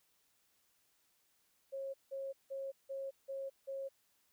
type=tone bursts; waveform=sine; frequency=543 Hz; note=C#5; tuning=36 cents flat; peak=-39 dBFS; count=6; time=1.72-3.89 s; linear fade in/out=20 ms; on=220 ms; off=170 ms; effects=white hiss -75 dBFS RMS until 4.32 s